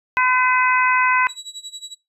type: harmonic tone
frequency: 507 Hz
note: B4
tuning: 45 cents sharp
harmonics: 2 / 3 / 4 / 5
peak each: -18 / -20 / -21 / -22 dBFS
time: 0.17-1.27 s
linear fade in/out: 0 ms
type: tone with tremolo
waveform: 35% pulse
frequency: 3900 Hz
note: B7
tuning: 23 cents flat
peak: -27 dBFS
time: 1.28-1.95 s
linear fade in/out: 20 ms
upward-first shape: sine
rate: 11 Hz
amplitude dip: 90%
effects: noise-tail reverb RT60 0.2 s tail -18 dB re dry + resampled to 32000 Hz